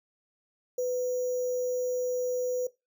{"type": "tone with sample-and-hold", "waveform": "sine", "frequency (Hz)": 499.3, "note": "B4", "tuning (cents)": 19, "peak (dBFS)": -26, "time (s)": [0.78, 2.67], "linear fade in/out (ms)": 5, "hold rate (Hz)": 6300, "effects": ["noise-tail reverb RT60 0.2 s tail -18 dB re dry"]}